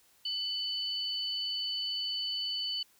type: tone pair together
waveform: sine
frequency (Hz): 2991 / 4489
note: F#7 / C#8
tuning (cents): +18 / +21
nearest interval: perfect fifth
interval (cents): 703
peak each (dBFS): -34 / -35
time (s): 0.25-2.83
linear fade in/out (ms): 5
effects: white hiss -65 dBFS RMS until 2.99 s

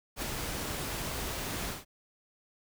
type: noise with ADSR envelope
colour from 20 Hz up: pink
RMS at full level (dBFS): -33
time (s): 0.16-1.85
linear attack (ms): 65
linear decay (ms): 7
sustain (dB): -3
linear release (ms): 160
effects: none

